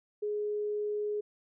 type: tone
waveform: sine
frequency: 418 Hz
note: G#4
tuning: 11 cents sharp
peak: -30 dBFS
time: 0.22-1.21 s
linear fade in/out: 10 ms
effects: none